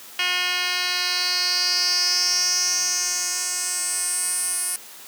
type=tone with band-pass filter sweep; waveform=10% pulse; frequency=359.9 Hz; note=F#4; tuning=48 cents flat; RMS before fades=-23 dBFS; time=0.19-4.76 s; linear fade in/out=2 ms; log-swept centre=3200 to 10000 Hz; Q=5.1; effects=white hiss -42 dBFS RMS until 5.07 s + high-pass 200 Hz 12 dB/octave